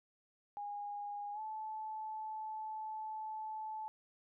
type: tone with pitch glide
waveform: sine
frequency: 820 to 868.8 Hz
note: G#5 to A5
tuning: -22 to -22 cents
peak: -40 dBFS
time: 0.57-3.88 s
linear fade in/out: 0 ms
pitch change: +100 cents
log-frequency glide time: 1.33-1.4 s
effects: none